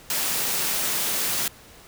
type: high-pass noise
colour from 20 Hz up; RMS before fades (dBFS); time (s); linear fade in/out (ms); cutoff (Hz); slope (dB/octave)
white; -25; 0.1-1.48; 2; 120; 96
effects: pink hiss -48 dBFS RMS until 1.87 s